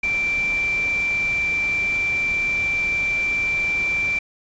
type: tone in noise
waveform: sine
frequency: 2349 Hz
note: D7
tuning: in tune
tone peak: -19 dBFS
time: 0.03-4.19 s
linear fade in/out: 5 ms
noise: pink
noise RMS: -35 dBFS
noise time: 0.03-4.19 s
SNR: +13 dB
effects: resampled to 16000 Hz